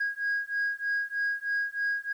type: beating tone pair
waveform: sine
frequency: 1640 / 1643.2 Hz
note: G#6 / G#6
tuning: -22 / -19 cents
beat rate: 3.2 Hz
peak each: -29 dBFS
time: 0-2.13 s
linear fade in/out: 10 ms
effects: tanh soft clip ceiling -23 dBFS + 10-bit